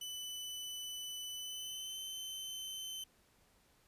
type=tone with pitch glide; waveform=sawtooth; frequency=2995 to 3067 Hz; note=F#7 to G7; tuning=+20 to -38 cents; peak=-39 dBFS; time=0.01-3.04 s; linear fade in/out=5 ms; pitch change=+42 cents; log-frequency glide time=1.34-1.99 s; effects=pink hiss -70 dBFS RMS until 3.87 s + resampled to 32000 Hz